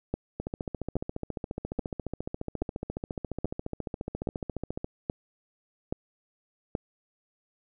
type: two click trains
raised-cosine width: 2 ms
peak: -15 / -19 dBFS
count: 9 / 65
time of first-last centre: 0.14-6.752 / 0.4-4.844 s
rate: 1.21 / 14.4 Hz
effects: none